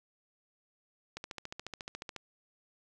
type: click train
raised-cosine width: 0.2 ms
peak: -23 dBFS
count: 15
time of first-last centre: 1.17-2.163 s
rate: 14.1 Hz
effects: none